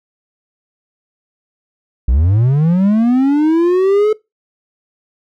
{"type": "linear sweep", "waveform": "triangle", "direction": "up", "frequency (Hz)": [55, 434.6], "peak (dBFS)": -7, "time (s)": [2.08, 4.13], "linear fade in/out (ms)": 5, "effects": ["noise-tail reverb RT60 0.2 s tail -21 dB re dry"]}